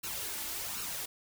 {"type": "noise with flanger", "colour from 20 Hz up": "white", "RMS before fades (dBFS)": -38, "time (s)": [0.03, 1.06], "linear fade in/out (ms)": 10, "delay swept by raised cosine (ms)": [0.73, 3.53], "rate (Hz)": 1.3, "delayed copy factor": 0.6, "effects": []}